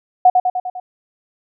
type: tone with echo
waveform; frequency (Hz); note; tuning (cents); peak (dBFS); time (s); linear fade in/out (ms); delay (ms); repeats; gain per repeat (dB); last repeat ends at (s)
sine; 732; F#5; -19; -5; 0.25-0.3; 5; 100; 5; -4; 0.8
effects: none